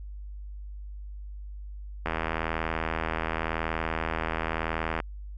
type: click train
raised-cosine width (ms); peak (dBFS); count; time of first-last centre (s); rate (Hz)
0.5; -13; 239; 2.06-5.002; 80.9
effects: added 50 Hz sine -37 dBFS peak until 5.37 s